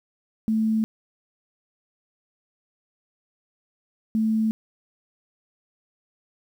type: tone pair in turn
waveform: sine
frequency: 220 / 220 Hz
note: A3 / A3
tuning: 0 / 0 cents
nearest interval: unison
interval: 0 cents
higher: neither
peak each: -19 dBFS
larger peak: neither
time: 0.48-0.84 / 4.15-4.51 s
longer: neither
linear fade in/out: 0 ms
effects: 9-bit